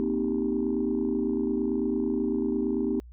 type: chord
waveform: sine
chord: C minor seventh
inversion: third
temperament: equal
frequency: 233.1 / 261.6 / 311.1 / 392 Hz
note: Bb3 / C4 / Eb4 / G4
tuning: 0 / 0 / 0 / 0 cents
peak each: -29 dBFS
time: 0-3 s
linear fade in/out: 0 ms
effects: tanh soft clip ceiling -17 dBFS + added 60 Hz sine -44 dBFS peak until 3.12 s